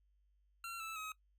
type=tone with pitch steps; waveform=25% pulse; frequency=1365 / 1317 / 1270.7 Hz; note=F6 / E6 / D#6; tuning=-40 / -2 / +36 cents; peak=-39 dBFS; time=0.64-1.12 s; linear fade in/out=2 ms; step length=160 ms; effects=noise-tail reverb RT60 0.1 s tail -19 dB re dry + added 50 Hz sine -70 dBFS peak until 1.38 s